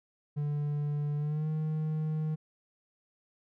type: tone with pitch glide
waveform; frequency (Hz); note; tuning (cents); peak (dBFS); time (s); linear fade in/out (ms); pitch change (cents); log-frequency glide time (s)
triangle; 146.83 to 155.56; D3 to D#3; 0 to 0; -27; 0.36-2.36; 20; +100; 1.17-1.48
effects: none